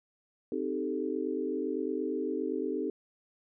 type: chord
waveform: sine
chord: A half-diminished seventh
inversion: first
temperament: equal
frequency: 261.6 / 311.1 / 392 / 440 Hz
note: C4 / Eb4 / G4 / A4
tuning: 0 / 0 / 0 / 0 cents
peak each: -36 / -35 / -35 / -36 dBFS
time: 0.52-2.9 s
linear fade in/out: 2 ms
effects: none